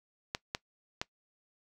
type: clicks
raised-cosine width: 0.2 ms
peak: -15 dBFS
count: 3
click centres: 0.349 / 0.549 / 1.015 s
effects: noise-tail reverb RT60 0.1 s tail -21 dB re dry